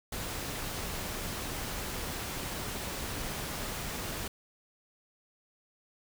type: noise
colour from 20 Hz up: pink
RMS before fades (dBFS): -37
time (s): 0.12-4.28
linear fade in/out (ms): 5
effects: none